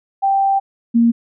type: tone pair in turn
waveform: sine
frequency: 784 / 233.1 Hz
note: G5 / A#3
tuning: 0 / 0 cents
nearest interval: octave + major sixth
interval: 2100 cents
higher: first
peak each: -12 / -9 dBFS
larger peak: second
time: 0.22-0.6 / 0.94-1.12 s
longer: first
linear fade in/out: 20 ms
effects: none